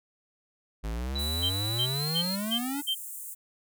square exponential sweep, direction up, 51.9 to 293.7 Hz, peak -31 dBFS, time 0.83-2.82 s, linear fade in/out 20 ms
sine tone with pitch glide, 3951 to 4210 Hz, B7 to C8, 0 to +10 cents, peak -31 dBFS, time 1.15-2.36 s, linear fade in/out 10 ms, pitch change +110 cents, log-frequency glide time 1.93-2.08 s
pink high-pass noise, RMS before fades -40 dBFS, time 1.18-3.35 s, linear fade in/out 20 ms, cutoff 7700 Hz, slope 48 dB/octave
sine tone bursts, 3136 Hz, G7, in tune, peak -25 dBFS, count 5, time 1.42-2.95 s, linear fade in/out 20 ms, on 82 ms, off 280 ms
effects none

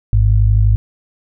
sine tone pair together, 51.84 / 103.83 Hz, G#1 / G#2, -2 / 0 cents, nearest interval octave, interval 1202 cents, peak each -11 dBFS, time 0.13-0.76 s, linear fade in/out 0 ms, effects none

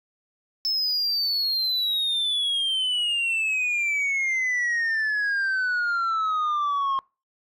sine exponential sweep, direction down, 5274 to 1071 Hz, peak -19 dBFS, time 0.65-6.99 s, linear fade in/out 0 ms, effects noise-tail reverb RT60 0.3 s tail -26 dB re dry + tanh soft clip ceiling -21 dBFS

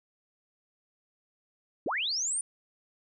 sine linear sweep, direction up, 207.7 to 9397 Hz, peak -28 dBFS, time 1.86-2.41 s, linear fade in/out 2 ms, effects none

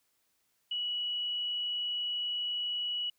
sine tone, 2933 Hz, F#7, 16 cents flat, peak -31 dBFS, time 0.71-3.1 s, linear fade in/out 5 ms, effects white hiss -75 dBFS RMS until 3.18 s

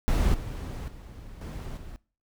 brown noise with level steps, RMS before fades -23 / -35 / -44 / -36 / -42 dBFS, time 0.08-1.96 s, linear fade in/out 0 ms, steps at 0.34 / 0.88 / 1.41 / 1.77 s, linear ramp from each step 2 ms, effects noise-tail reverb RT60 0.4 s tail -22 dB re dry

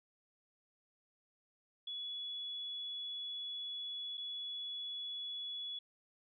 sine tone with dropouts, 3396 Hz, G#7, 38 cents sharp, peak -40 dBFS, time 1.87-5.79 s, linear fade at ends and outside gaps 5 ms, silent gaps 4.173-4.177 s, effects none

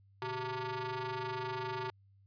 sawtooth ring-modulated tone, 261 Hz, C4, 4 cents flat, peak -29 dBFS, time 0.22-1.9 s, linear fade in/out 0 ms, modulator 640 Hz, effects added 98 Hz sine -61 dBFS peak until 2.26 s + resampled to 11025 Hz

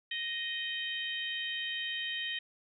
harmonic tone, 622.3 Hz, D#5, in tune, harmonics 3 / 4 / 5 / 6, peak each -38 / -43 / -37 / -42 dBFS, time 0.11-2.39 s, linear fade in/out 5 ms, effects none

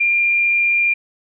sine tone with frequency modulation, 2395 Hz, D7, 33 cents sharp, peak -13 dBFS, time 0-0.94 s, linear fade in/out 10 ms, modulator 72.1 Hz, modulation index 0.35, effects none

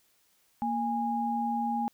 sine tone pair together, 233.1 / 823 Hz, A#3 / G#5, 0 / -16 cents, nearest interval octave + minor seventh, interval 2184 cents, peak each -31 / -29 dBFS, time 0.62-1.88 s, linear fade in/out 0 ms, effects white hiss -68 dBFS RMS until 1.93 s

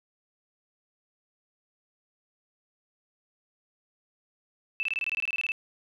sine tone bursts, 2637 Hz, E7, in tune, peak -26 dBFS, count 14, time 4.8-5.519 s, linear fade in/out 0 ms, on 30 ms, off 23 ms, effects none

